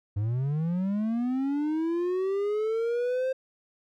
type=linear sweep; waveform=triangle; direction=up; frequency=98 to 528 Hz; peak=-23 dBFS; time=0.16-3.33 s; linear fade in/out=10 ms; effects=none